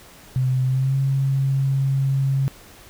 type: tone with pitch glide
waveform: sine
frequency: 129 to 135.73 Hz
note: C3 to C#3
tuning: -24 to -36 cents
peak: -17 dBFS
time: 0.36-2.48 s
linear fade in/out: 0 ms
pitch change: +88 cents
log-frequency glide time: 0.66-0.97 s
effects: pink hiss -46 dBFS RMS until 2.89 s